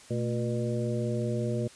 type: harmonic tone with a mistuned harmonic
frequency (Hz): 120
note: B2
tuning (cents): -49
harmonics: 1 / 2 / 3 / 4 / 5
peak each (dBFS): -30 / -33 / -35 / -36 / -37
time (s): 0.1-1.68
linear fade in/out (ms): 10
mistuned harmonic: 2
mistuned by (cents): -110
effects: white hiss -52 dBFS RMS until 1.75 s + resampled to 22050 Hz